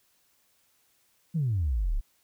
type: exponential sweep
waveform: sine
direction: down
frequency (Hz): 174.61 to 30.41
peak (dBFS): -23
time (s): 1.34-2.01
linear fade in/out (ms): 20
effects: tanh soft clip ceiling -20 dBFS + white hiss -68 dBFS RMS until 2.23 s